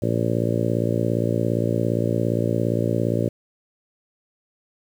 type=harmonic tone; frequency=57.4 Hz; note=A#1; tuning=26 cents flat; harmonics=2 / 3 / 4 / 5 / 6 / 7 / 8 / 9 / 10; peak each=-24 / -27 / -28 / -29 / -28 / -30 / -31 / -30 / -30 dBFS; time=0.02-3.29 s; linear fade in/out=5 ms; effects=8-bit